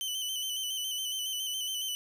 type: tone with vibrato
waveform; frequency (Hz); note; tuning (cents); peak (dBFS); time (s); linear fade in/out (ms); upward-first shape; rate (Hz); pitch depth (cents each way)
sawtooth; 3038; F#7; +45; -29; 0.01-1.95; 0; square; 7.2; 35
effects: none